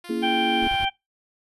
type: tone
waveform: 5% pulse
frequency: 349.2 Hz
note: F4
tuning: in tune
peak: -28 dBFS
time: 0.04-0.85 s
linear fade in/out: 5 ms
type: chord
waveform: sine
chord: A# half-diminished seventh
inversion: none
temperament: just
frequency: 233.1 / 279.7 / 335.6 / 419.5 Hz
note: A#3 / C#4 / E4 / G#4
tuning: 0 / +16 / +31 / +17 cents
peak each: -27 / -32 / -27 / -31 dBFS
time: 0.09-0.68 s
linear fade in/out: 10 ms
type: harmonic tone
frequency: 784 Hz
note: G5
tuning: in tune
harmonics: 1 / 2 / 3 / 4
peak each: -23 / -32 / -29 / -27 dBFS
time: 0.22-0.9 s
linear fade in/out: 20 ms
type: noise bursts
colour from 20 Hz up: brown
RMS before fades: -34 dBFS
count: 3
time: 0.62-0.852 s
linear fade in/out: 2 ms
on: 56 ms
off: 32 ms
effects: noise-tail reverb RT60 0.2 s tail -22 dB re dry + resampled to 32000 Hz